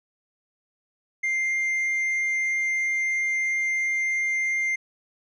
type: tone with tanh clipping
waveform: sine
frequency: 2101 Hz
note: C7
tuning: 7 cents sharp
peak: -23 dBFS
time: 1.23-4.76 s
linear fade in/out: 10 ms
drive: 3 dB
effects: none